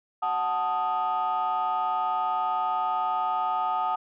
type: chord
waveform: sine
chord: D# diminished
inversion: first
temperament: equal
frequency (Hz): 740 / 880 / 1244.5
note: F#5 / A5 / D#6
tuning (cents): 0 / 0 / 0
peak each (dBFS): -27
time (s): 0.22-3.96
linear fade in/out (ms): 10
effects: tanh soft clip ceiling -19 dBFS